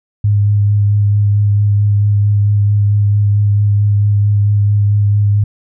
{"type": "tone with vibrato", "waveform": "sine", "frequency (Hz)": 102.8, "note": "G#2", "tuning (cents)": -17, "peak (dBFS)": -8, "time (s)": [0.24, 5.44], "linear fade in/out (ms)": 5, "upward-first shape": "sine", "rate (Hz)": 4.5, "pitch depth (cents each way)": 14, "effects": []}